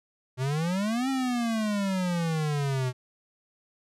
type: exponential two-way sweep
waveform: square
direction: up then down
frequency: 124.5 to 270.9 to 124.5 Hz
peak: -26 dBFS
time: 0.37-2.93 s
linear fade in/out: 50 ms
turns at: 1.09 s
effects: low-pass 10000 Hz 12 dB/octave